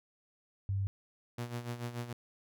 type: tone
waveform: sine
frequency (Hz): 98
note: G2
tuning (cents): 0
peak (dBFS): -30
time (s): 0.69-0.87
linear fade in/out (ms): 0
type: tone with tremolo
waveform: sawtooth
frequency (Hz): 120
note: B2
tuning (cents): -49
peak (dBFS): -31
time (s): 1.38-2.13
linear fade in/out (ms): 5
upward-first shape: sine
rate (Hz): 6.9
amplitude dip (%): 70
effects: none